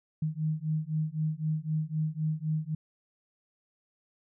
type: beating tone pair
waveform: sine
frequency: 153.9 / 157.8 Hz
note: D#3 / D#3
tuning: -19 / +25 cents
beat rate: 3.9 Hz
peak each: -31 dBFS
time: 0.22-2.75 s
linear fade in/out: 5 ms
effects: none

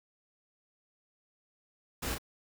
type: noise with echo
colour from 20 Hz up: pink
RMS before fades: -36 dBFS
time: 2.02-2.15 s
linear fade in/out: 10 ms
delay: 34 ms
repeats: 1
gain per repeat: -4 dB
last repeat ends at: 2.184 s
effects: none

